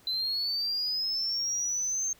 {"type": "linear sweep", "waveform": "sine", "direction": "up", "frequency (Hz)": [4016, 6380], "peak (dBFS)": -26, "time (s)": [0.07, 2.13], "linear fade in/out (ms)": 2, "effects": ["tanh soft clip ceiling -25 dBFS", "pink hiss -59 dBFS RMS until 2.19 s"]}